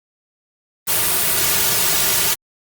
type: noise with comb filter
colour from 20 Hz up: white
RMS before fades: -17 dBFS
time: 0.87-2.35 s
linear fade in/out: 20 ms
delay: 3.8 ms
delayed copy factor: -0.95
effects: Opus 32 kbps